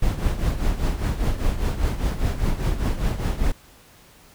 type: noise with tremolo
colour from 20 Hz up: brown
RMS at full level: -19 dBFS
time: 0.02-3.52 s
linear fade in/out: 5 ms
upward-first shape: triangle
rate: 5 Hz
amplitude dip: 75%
effects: pink hiss -51 dBFS RMS until 4.34 s